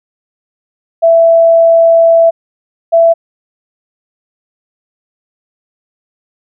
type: tone pair in turn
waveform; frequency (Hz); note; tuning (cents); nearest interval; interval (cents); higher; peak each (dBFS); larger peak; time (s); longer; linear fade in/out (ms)
sine; 664 / 666.4; E5 / E5; +12 / +19; unison; 7; second; -3; neither; 1.02-2.31 / 2.92-3.14; first; 20
effects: none